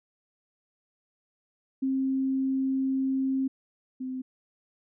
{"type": "tone pair in turn", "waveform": "sine", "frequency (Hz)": [266.1, 258.5], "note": ["C4", "C4"], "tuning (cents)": [29, -21], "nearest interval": "minor second", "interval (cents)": 50, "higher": "first", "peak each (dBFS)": [-24, -31], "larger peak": "first", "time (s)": [[1.82, 3.48], [4, 4.22]], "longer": "first", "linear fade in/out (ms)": 10, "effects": []}